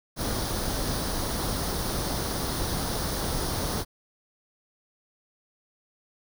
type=noise with comb filter; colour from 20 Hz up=pink; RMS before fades=-29 dBFS; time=0.16-3.85 s; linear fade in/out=50 ms; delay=0.2 ms; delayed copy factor=+0.6; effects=none